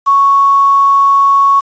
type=tone with quantisation; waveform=sine; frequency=1108.7 Hz; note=C#6; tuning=in tune; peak=-5 dBFS; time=0.06-1.61 s; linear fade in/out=20 ms; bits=5; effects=resampled to 16000 Hz